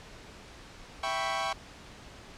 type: chord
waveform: sawtooth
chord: C# half-diminished seventh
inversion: first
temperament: equal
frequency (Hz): 659.3 / 784 / 987.8 / 1108.7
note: E5 / G5 / B5 / C#6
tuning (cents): 0 / 0 / 0 / 0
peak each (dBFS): -32 / -30 / -34 / -30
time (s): 1.03-1.53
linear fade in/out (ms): 5
effects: pink hiss -49 dBFS RMS until 2.37 s + low-pass 6000 Hz 12 dB/octave